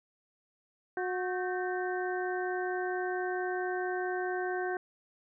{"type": "harmonic tone with a mistuned harmonic", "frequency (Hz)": 364.9, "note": "F#4", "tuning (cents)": -24, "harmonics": [1, 2, 3, 4, 5], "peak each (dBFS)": [-33, -36, -46, -38, -44], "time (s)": [0.97, 4.77], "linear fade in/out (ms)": 2, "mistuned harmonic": 4, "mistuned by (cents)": 99, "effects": []}